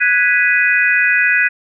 sine chord, G# minor seventh, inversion third, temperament equal, 1480 / 1661.2 / 1975.5 / 2489 Hz, F#6 / G#6 / B6 / D#7, 0 / 0 / 0 / 0 cents, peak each -16 dBFS, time 0-1.49 s, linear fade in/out 20 ms, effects none

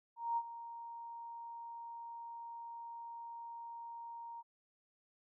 sine tone with ADSR envelope, 932.3 Hz, A#5, in tune, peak -31 dBFS, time 0.16-4.43 s, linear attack 210 ms, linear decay 52 ms, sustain -14 dB, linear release 34 ms, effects none

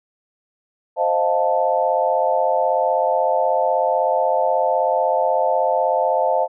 sine chord, F dominant seventh, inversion second, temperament equal, 523.3 / 622.3 / 698.5 / 880 Hz, C5 / Eb5 / F5 / A5, 0 / 0 / 0 / 0 cents, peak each -21 dBFS, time 0.96-6.48 s, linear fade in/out 50 ms, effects none

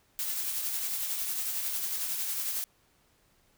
blue noise with tremolo, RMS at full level -31 dBFS, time 0.19-2.64 s, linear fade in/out 0 ms, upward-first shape triangle, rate 11 Hz, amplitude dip 40%, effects pink hiss -67 dBFS RMS until 3.57 s

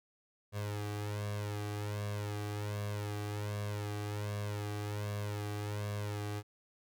sawtooth tone with flanger, 103.83 Hz, G#2, in tune, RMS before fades -38 dBFS, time 0.52-6.43 s, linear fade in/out 50 ms, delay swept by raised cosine 1.8 to 2.58 ms, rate 1.3 Hz, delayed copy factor +1, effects none

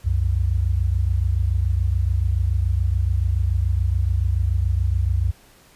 sine tone pair together, 65.2 / 92.21 Hz, C2 / F#2, -5 / -5 cents, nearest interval tritone, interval 600 cents, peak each -20 dBFS, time 0.04-5.32 s, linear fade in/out 20 ms, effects pink hiss -52 dBFS RMS until 5.75 s + resampled to 32000 Hz

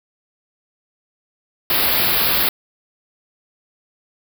white band-stop noise, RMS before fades -17 dBFS, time 1.7-2.49 s, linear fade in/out 2 ms, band 5000 to 11000 Hz, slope 96 dB/octave, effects none

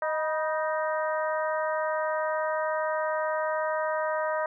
harmonic tone with a mistuned harmonic, 311.1 Hz, D#4, in tune, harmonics 2 / 3 / 4 / 5 / 6, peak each -28 / -32 / -34 / -36 / -38 dBFS, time 0.02-4.46 s, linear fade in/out 2 ms, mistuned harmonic 3, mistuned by +59 cents, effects none

